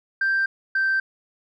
sine tone pair in turn, 1574 / 1561.3 Hz, G6 / G6, +7 / -7 cents, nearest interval unison, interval 14 cents, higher first, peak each -17 dBFS, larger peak neither, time 0.21-0.46 / 0.75-1 s, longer neither, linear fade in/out 5 ms, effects tanh soft clip ceiling -16 dBFS

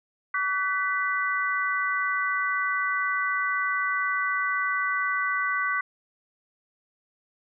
sine tone cluster, 1144 / 1502 / 1979 Hz, D6 / F#6 / B6, -46 / +26 / +3 cents, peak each -28 dBFS, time 0.34-5.81 s, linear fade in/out 5 ms, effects none

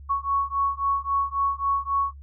sine beating tone pair, 1108.7 / 1112.4 Hz, C#6 / C#6, 0 / +6 cents, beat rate 3.7 Hz, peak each -25 dBFS, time 0.09-2.13 s, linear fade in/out 20 ms, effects noise-tail reverb RT60 0.1 s tail -22 dB re dry + added 70 Hz sine -40 dBFS peak until 2.22 s

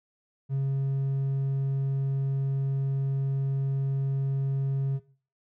triangle tone, 136.3 Hz, C#3, 29 cents flat, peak -21 dBFS, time 0.49-5 s, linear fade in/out 50 ms, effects noise-tail reverb RT60 0.4 s tail -18 dB re dry + tanh soft clip ceiling -20 dBFS

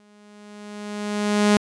sawtooth tone with exponential growth, 207.7 Hz, G#3, in tune, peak -9 dBFS, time 0-1.57 s, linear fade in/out 0 ms, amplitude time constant 340 ms, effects resampled to 22050 Hz

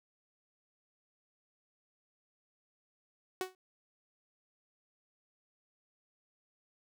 sawtooth tone with exponential decay, 372.1 Hz, F#4, 10 cents sharp, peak -26 dBFS, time 3.41-3.55 s, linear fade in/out 1 ms, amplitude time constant 30 ms, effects none

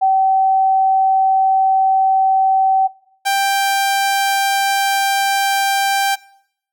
sine / sawtooth tone pair in turn, 767 / 787.7 Hz, G5 / G5, -38 / +8 cents, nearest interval unison, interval 46 cents, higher second, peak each -10 dBFS, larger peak neither, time 0.01-2.88 / 3.25-6.16 s, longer second, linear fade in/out 20 ms, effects noise-tail reverb RT60 0.7 s tail -22 dB re dry

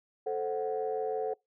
sine chord, F# diminished, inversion first, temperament equal with one note detuned, 440 / 526 / 740 Hz, A4 / C5 / F#5, 0 / +9 / 0 cents, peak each -31 / -36 / -35 dBFS, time 0.26-1.34 s, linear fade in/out 10 ms, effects noise-tail reverb RT60 0.2 s tail -25 dB re dry + tanh soft clip ceiling -22 dBFS

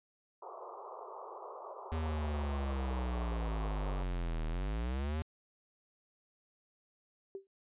white band-pass noise, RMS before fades -47 dBFS, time 0.42-4.03 s, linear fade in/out 5 ms, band 370 to 1200 Hz, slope 96 dB/octave
square linear two-way sweep, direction down then up, 80.7 to 38.89 to 80.7 Hz, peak -34 dBFS, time 1.92-5.22 s, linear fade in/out 0 ms, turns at 4.47 s
sine tone with exponential decay, 389.6 Hz, G4, 11 cents flat, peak -36 dBFS, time 7.35-7.47 s, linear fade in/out 1 ms, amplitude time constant 25 ms
effects resampled to 8000 Hz

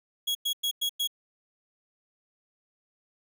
40% pulse tone bursts, 3322 Hz, G#7, in tune, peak -25 dBFS, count 5, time 0.27-1.075 s, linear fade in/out 10 ms, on 81 ms, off 100 ms, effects none

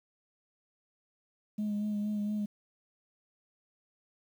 sine tone with vibrato, 208.8 Hz, G#3, 10 cents sharp, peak -28 dBFS, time 1.58-2.46 s, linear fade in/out 10 ms, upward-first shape sine, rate 4.3 Hz, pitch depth 24 cents each way, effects tanh soft clip ceiling -28 dBFS + 10-bit

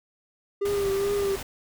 triangle tone with vibrato, 398.6 Hz, G4, 29 cents sharp, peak -21 dBFS, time 0.61-1.36 s, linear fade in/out 10 ms, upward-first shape triangle, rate 2.4 Hz, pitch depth 42 cents each way
pink noise, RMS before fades -36 dBFS, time 0.65-1.43 s, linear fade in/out 5 ms
effects none

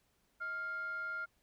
sine tone with frequency modulation, 1398 Hz, F6, 1 cent sharp, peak -36 dBFS, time 0.4-1.26 s, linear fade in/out 20 ms, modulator 762 Hz, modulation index 0.27, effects tanh soft clip ceiling -33 dBFS + pink hiss -75 dBFS RMS until 1.42 s

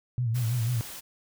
sine tone with vibrato, 118.4 Hz, A#2, 27 cents sharp, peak -24 dBFS, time 0.18-0.81 s, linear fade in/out 0 ms, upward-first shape sine, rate 6.1 Hz, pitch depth 97 cents each way
white noise, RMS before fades -41 dBFS, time 0.34-1.01 s, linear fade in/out 20 ms
effects none

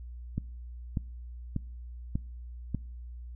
click train, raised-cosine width 5 ms, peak -17 dBFS, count 5, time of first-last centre 0.38-2.747 s, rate 1.69 Hz, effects noise-tail reverb RT60 0.6 s tail -25 dB re dry + added 60 Hz sine -40 dBFS peak until 3.35 s

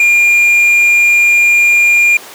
triangle tone, 2400 Hz, D7, 37 cents sharp, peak -4 dBFS, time 0-2.17 s, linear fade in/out 2 ms, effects pink hiss -31 dBFS RMS until 2.34 s + high-pass 400 Hz 12 dB/octave

